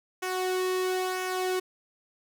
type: tone with flanger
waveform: sawtooth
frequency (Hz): 370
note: F#4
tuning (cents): 0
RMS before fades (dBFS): -29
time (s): 0.22-1.6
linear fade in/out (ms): 10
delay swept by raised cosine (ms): 0.23 to 1.43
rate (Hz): 1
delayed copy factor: -0.5
effects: none